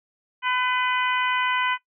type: harmonic tone with a mistuned harmonic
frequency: 503 Hz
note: B4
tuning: 32 cents sharp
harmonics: 2 / 3 / 4 / 5 / 6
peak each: -25 / -27 / -28 / -29 / -30 dBFS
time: 0.42-1.78 s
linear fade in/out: 50 ms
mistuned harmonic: 5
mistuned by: -32 cents
effects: noise-tail reverb RT60 0.1 s tail -18 dB re dry